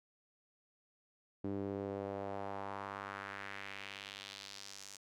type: tone with band-pass filter sweep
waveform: sawtooth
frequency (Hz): 99.1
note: G2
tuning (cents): +19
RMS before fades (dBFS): -44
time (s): 1.44-4.97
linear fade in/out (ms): 5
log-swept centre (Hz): 310 to 6800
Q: 1.9
effects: none